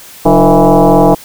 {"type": "tone with frequency modulation", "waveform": "sine", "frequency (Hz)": 183, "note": "F#3", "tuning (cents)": -19, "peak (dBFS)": -3, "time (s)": [0.25, 1.15], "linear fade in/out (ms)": 10, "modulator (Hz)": 161, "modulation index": 4.5, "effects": ["white hiss -34 dBFS RMS until 1.24 s"]}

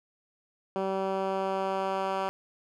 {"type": "tone with band-pass filter sweep", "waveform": "10% pulse", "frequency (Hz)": 192.2, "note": "G3", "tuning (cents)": -34, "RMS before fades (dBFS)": -30, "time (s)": [0.76, 2.29], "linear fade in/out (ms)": 0, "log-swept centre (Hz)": [420, 950], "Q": 0.75, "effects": []}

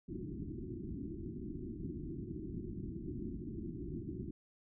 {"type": "low-pass noise", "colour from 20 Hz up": "white", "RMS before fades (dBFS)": -43, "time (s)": [0.08, 4.31], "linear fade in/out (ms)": 5, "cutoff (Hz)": 370, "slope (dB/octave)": 96, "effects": []}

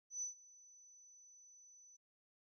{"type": "tone with ADSR envelope", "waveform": "sine", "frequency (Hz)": 5990, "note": "F#8", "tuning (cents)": 20, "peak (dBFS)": -38, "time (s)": [0.1, 1.97], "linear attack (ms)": 120, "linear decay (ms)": 120, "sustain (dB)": -22, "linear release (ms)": 14, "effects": []}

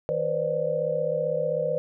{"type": "tone cluster", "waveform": "sine", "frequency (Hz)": [159.6, 491.3, 527, 594], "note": ["D#3", "B4", "C5", "D5"], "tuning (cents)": [44, -9, 12, 20], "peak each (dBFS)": [-35, -28, -28, -28], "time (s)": [0.09, 1.78], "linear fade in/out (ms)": 0, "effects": []}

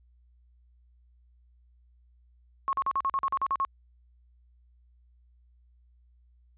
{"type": "tone bursts", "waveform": "sine", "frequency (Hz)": 1089, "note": "C#6", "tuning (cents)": -31, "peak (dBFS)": -24, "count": 11, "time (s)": [2.68, 3.649], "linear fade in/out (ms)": 0, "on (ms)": 49, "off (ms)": 43, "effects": ["added 60 Hz sine -58 dBFS peak until 6.57 s", "resampled to 8000 Hz"]}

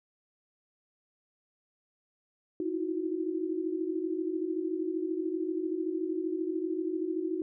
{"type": "tone cluster", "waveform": "sine", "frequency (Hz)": [317.5, 330.6, 365.2], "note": ["D#4", "E4", "F#4"], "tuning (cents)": [35, 5, -23], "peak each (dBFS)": [-33, -37, -33], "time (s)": [2.6, 7.42], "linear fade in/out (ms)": 2, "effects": []}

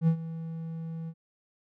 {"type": "tone with ADSR envelope", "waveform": "triangle", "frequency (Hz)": 163.4, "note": "E3", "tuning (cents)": -15, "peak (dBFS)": -16, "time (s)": [0.01, 1.14], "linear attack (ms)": 65, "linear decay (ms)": 85, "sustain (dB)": -16, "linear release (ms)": 57, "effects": []}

